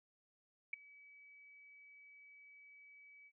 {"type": "tone with ADSR envelope", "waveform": "sine", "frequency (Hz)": 2284, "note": "D7", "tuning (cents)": -49, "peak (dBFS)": -34, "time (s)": [0.73, 3.32], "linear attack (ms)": 5, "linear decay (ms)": 9, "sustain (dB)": -24, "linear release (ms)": 55, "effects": []}